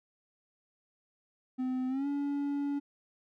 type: tone with pitch glide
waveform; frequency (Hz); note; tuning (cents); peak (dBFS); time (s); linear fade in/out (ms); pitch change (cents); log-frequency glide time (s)
triangle; 256.3 to 284.4; C4 to C#4; -36 to +45; -28; 1.58-2.8; 20; +181; 1.88-2.07
effects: none